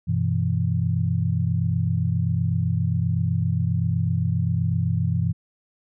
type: chord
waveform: sine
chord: E minor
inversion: first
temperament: equal with one note detuned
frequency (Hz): 95.76 / 123.47 / 164.81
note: G2 / B2 / E3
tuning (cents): -40 / 0 / 0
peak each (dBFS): -24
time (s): 0.07-5.33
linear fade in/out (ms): 20
effects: none